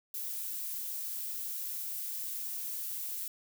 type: noise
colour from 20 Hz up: violet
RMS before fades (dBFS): -38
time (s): 0.14-3.28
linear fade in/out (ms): 2
effects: none